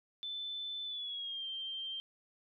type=tone with pitch glide; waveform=sine; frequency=3520 to 3154 Hz; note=A7 to G7; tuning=0 to +10 cents; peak=-38 dBFS; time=0.23-2 s; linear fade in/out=0 ms; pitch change=-190 cents; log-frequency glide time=0.85-1.46 s; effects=none